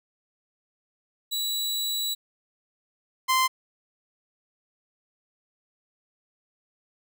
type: tone pair in turn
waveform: sawtooth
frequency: 3924 / 1039.3 Hz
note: B7 / C6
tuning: -12 / -12 cents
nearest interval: octave + major seventh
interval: 2300 cents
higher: first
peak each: -23 / -16 dBFS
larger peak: second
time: 1.31-2.15 / 3.28-3.48 s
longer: first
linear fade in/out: 20 ms
effects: none